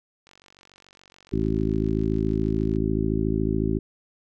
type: click train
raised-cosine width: 0.2 ms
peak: -34 dBFS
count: 118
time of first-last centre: 0.27-2.759 s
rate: 47 Hz
type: harmonic tone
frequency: 53.9 Hz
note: A1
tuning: 35 cents flat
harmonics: 1 / 2 / 3 / 4 / 5 / 6 / 7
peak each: -29 / -29 / -29 / -29 / -29 / -29 / -29 dBFS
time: 1.32-3.79 s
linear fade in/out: 10 ms
effects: none